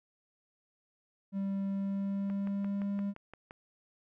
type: tone with pitch glide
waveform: triangle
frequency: 196 to 200.3 Hz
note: G3 to G3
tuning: 0 to +38 cents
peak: -29 dBFS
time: 1.32-3.14 s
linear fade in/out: 50 ms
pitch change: +38 cents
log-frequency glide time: 1.68-2.9 s
type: click train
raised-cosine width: 0.5 ms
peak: -32 dBFS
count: 8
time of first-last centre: 2.3-3.509 s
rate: 5.79 Hz
effects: none